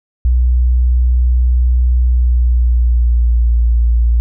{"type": "tone with pitch glide", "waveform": "sine", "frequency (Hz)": [61.5, 58.25], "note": ["B1", "A#1"], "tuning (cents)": [-7, -1], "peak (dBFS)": -8, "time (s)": [0.25, 4.2], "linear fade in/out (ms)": 0, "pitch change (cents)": -94, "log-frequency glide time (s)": [2, 3.55], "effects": []}